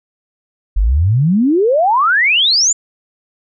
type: exponential sweep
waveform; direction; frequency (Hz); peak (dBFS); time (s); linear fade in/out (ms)
sine; up; 43.2 to 7330; -9; 0.76-2.73; 10
effects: none